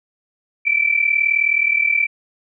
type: tone pair together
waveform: sine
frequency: 2310 / 2349 Hz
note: D7 / D7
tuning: -29 / 0 cents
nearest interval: unison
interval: 29 cents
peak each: -17 dBFS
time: 0.65-2.07 s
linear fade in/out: 20 ms
effects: none